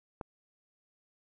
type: click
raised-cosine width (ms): 1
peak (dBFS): -24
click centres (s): 0.212
effects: none